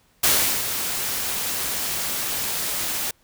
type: noise with ADSR envelope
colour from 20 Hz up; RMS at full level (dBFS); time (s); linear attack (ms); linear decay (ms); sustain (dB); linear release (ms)
white; -17; 0.23-3.11; 10; 380; -9; 4
effects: pink hiss -61 dBFS RMS until 3.23 s